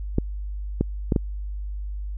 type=clicks; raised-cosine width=3 ms; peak=-7 dBFS; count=4; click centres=0.184 / 0.81 / 1.122 / 1.162 s; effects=added 50 Hz sine -28 dBFS peak until 2.17 s